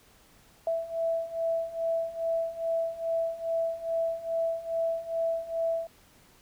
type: beating tone pair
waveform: sine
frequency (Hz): 659.3 / 661.7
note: E5 / E5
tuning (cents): 0 / +6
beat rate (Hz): 2.4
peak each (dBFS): -32 / -29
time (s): 0.67-5.87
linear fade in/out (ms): 2
effects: pink hiss -59 dBFS RMS until 6.41 s